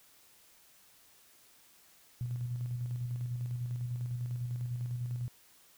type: tone with tremolo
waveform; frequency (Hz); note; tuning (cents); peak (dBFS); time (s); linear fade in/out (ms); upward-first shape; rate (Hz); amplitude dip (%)
sine; 121.8; B2; -24; -32; 2.21-5.28; 0; square; 10; 35
effects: white hiss -62 dBFS RMS until 5.77 s